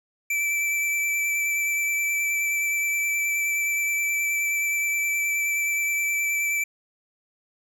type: tone with vibrato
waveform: square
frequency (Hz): 2325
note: D7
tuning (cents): -18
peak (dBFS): -23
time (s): 0.3-6.64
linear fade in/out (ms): 5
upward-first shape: sine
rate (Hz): 9.5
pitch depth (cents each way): 13
effects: 10-bit